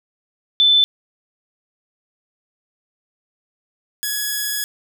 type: tone pair in turn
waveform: sine / 5% pulse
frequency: 3520 / 1682.5 Hz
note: A7 / G#6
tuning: 0 / +22 cents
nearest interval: octave + minor second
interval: 1278 cents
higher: first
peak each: -10 dBFS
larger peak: neither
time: 0.6-0.84 / 4.03-4.64 s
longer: second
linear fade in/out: 0 ms
effects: none